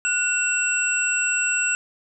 sine tone cluster, 1456 / 2720 / 7720 Hz, F#6 / F7 / B8, -28 / -46 / -40 cents, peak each -24 dBFS, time 0.05-1.75 s, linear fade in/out 0 ms, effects none

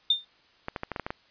sine tone with exponential decay, 3616 Hz, A7, 47 cents sharp, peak -16 dBFS, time 0.1-0.25 s, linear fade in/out 5 ms, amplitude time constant 32 ms
clicks, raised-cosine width 0.5 ms, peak -16 dBFS, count 8, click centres 0.684 / 0.762 / 0.834 / 0.917 / 0.962 / 0.997 / 1.065 / 1.105 s
effects white hiss -61 dBFS RMS until 1.3 s + resampled to 11025 Hz

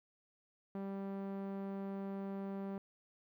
sawtooth tone with low-pass filter, 196 Hz, G3, in tune, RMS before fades -42 dBFS, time 0.75-2.78 s, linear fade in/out 2 ms, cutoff 1000 Hz, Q 0.63, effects 13-bit

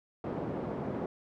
pink band-pass noise, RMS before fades -36 dBFS, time 0.24-1.06 s, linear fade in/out 2 ms, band 170 to 630 Hz, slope 12 dB/octave, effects none

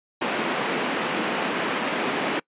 pink band-pass noise, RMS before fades -26 dBFS, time 0.21-2.4 s, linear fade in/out 10 ms, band 210 to 3100 Hz, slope 24 dB/octave, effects noise-tail reverb RT60 0.1 s tail -25 dB re dry + resampled to 8000 Hz

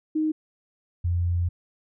sine tone pair in turn, 311.1 / 87.1 Hz, D#4 / F2, 0 / -4 cents, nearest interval octave + minor seventh, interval 2204 cents, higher first, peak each -21 dBFS, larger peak neither, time 0.15-0.32 / 1.04-1.49 s, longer second, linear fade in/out 10 ms, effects none

